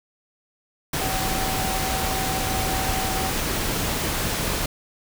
sine tone in noise, 762 Hz, G5, 49 cents flat, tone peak -29 dBFS, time 1.01-3.3 s, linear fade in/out 5 ms, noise pink, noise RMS -25 dBFS, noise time 0.93-4.66 s, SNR -7 dB, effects none

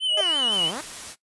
triangle tone with vibrato, 2992 Hz, F#7, 19 cents sharp, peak -19 dBFS, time 0-0.72 s, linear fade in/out 50 ms, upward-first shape triangle, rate 6 Hz, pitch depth 65 cents each way
sine tone with exponential growth, 622.3 Hz, D#5, in tune, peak -18 dBFS, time 0.07-0.21 s, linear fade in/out 5 ms, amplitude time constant 30 ms
10% pulse exponential two-way sweep, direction down then up, 426.3 to 153.8 to 326.3 Hz, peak -22 dBFS, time 0.17-0.81 s, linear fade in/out 5 ms, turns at 0.68 s
white noise, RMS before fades -37 dBFS, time 0.49-1.16 s, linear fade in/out 50 ms
effects noise-tail reverb RT60 0.1 s tail -17 dB re dry + resampled to 24000 Hz

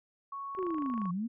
sine tone, 1108.7 Hz, C#6, in tune, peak -37 dBFS, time 0.32-1.11 s, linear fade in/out 5 ms
click train, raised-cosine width 0.5 ms, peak -33 dBFS, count 14, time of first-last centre 0.55-1.056 s, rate 25.7 Hz
sine linear two-way sweep, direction down then up, 389.6 to 170 to 241.9 Hz, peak -31 dBFS, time 0.57-1.28 s, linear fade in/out 20 ms, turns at 1.11 s
effects none

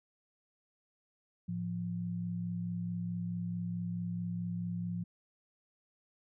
sine tone pair together, 110 / 174.61 Hz, A2 / F3, 0 / 0 cents, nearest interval minor sixth, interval 800 cents, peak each -40 / -35 dBFS, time 1.48-5.04 s, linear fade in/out 10 ms, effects none

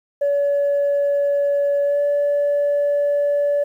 sine tone with pitch glide, 569 to 576.3 Hz, C#5 to D5, +45 to -33 cents, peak -14 dBFS, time 0.21-3.64 s, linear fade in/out 10 ms, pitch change +22 cents, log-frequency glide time 1.84-2 s, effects tanh soft clip ceiling -13 dBFS + 9-bit

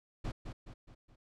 brown noise with echo, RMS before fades -37 dBFS, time 0.24-0.32 s, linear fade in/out 10 ms, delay 210 ms, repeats 4, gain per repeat -6 dB, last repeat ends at 1.16 s, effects low-pass 7000 Hz 12 dB/octave

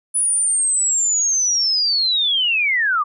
sine linear sweep, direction down, 9956 to 1134 Hz, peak -15 dBFS, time 0.14-3.04 s, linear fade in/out 20 ms, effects none

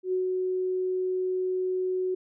sine tone with ADSR envelope, 370 Hz, F#4, in tune, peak -23 dBFS, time 0.03-2.15 s, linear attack 95 ms, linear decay 130 ms, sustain -2 dB, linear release 9 ms, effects none

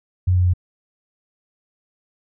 sine tone with pitch steps, 91.1 / 90.42 / 89.74 Hz, F#2 / F#2 / F2, -26 / -39 / +48 cents, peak -13 dBFS, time 0.27-0.537 s, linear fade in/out 10 ms, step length 89 ms, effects none

